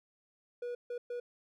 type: tone bursts at uneven times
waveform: triangle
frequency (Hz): 484.5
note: B4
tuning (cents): -33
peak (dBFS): -34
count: 3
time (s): 0.62-0.75 / 0.9-0.98 / 1.1-1.2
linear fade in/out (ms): 5
effects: none